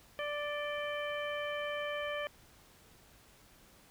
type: harmonic tone with a mistuned harmonic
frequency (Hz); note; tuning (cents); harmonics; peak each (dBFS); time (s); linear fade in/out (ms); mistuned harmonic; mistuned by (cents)
587.3; D5; 0; 1 / 2 / 3 / 4 / 5; -37 / -43 / -42 / -44 / -46; 0.19-2.27; 0; 5; +74
effects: pink hiss -61 dBFS RMS until 3.9 s